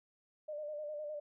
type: tone with vibrato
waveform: sine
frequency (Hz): 600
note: D5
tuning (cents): +37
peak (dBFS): -39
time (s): 0.48-1.2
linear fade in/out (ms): 10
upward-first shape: square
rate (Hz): 9.8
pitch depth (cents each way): 36
effects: none